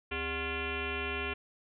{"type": "tone with frequency modulation", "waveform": "sine", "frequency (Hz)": 1396.9, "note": "F6", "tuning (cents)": 0, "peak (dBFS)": -32, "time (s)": [0.11, 1.34], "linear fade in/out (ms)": 10, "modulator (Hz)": 331, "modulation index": 4.6, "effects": []}